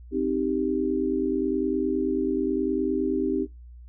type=chord; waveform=sine; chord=C minor; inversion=none; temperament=equal; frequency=261.6 / 311.1 / 392 Hz; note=C4 / Eb4 / G4; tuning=0 / 0 / 0 cents; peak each=-27 dBFS; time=0.11-3.47 s; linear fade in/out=50 ms; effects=noise-tail reverb RT60 0.2 s tail -22 dB re dry + added 60 Hz sine -42 dBFS peak until 3.88 s